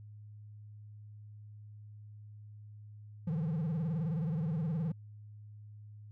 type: tone with vibrato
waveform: triangle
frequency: 160 Hz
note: D#3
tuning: 49 cents sharp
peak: -29 dBFS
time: 3.27-4.92 s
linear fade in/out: 5 ms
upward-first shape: sine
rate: 19 Hz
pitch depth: 170 cents each way
effects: added 105 Hz sine -48 dBFS peak until 6.11 s